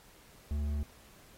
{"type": "tone with hard clipping", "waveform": "triangle", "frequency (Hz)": 73.42, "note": "D2", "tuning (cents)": 0, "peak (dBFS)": -32, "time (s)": [0.51, 0.83], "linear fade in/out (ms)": 0, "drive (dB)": 10, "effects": ["pink hiss -59 dBFS RMS until 1.37 s", "AAC 48 kbps"]}